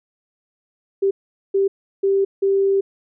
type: tone bursts at uneven times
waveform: sine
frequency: 392 Hz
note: G4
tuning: in tune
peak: -14 dBFS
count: 4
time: 1.02-1.11 / 1.54-1.68 / 2.03-2.25 / 2.42-2.81 s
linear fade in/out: 10 ms
effects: none